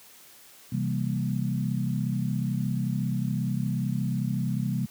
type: chord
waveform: sine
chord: C dominant seventh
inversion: none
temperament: equal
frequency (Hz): 130.81 / 164.81 / 196 / 233.1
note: C3 / E3 / G3 / Bb3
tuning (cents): 0 / 0 / 0 / 0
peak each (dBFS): -28 / -32 / -30 / -33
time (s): 0.72-4.86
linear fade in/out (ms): 5
effects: white hiss -52 dBFS RMS until 4.9 s + high-pass 80 Hz 12 dB/octave